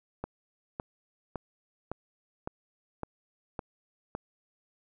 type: click train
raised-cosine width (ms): 1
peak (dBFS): -20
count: 8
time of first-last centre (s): 0.24-4.151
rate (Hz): 1.79
effects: none